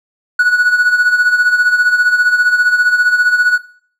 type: tone with tremolo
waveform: triangle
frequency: 1469 Hz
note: F#6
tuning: 13 cents flat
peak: -3 dBFS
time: 0.39-3.58 s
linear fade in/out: 5 ms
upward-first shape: sine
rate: 15 Hz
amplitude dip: 70%
effects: noise-tail reverb RT60 0.5 s tail -18 dB re dry + tanh soft clip ceiling -1 dBFS